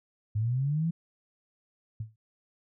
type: linear sweep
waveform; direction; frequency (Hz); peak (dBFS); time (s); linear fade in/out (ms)
sine; up; 102.4 to 170.4; -25; 0.35-0.91; 10
type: tone with exponential decay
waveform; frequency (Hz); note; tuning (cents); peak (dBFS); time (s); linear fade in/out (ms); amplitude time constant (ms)
sine; 109.7; A2; -5; -29; 2-2.16; 5; 33
effects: none